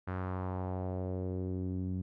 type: tone with low-pass filter sweep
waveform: sawtooth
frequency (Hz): 92.5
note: F#2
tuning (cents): 0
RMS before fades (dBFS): -36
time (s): 0.07-2.02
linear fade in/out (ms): 10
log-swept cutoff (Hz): 1500 to 220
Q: 2.1
effects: none